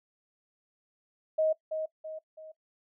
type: tone with echo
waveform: sine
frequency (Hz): 629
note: D#5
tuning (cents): +19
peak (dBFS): -23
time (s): 1.38-1.53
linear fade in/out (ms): 10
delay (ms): 330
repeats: 3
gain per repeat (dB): -7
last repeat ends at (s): 2.52
effects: noise-tail reverb RT60 0.1 s tail -19 dB re dry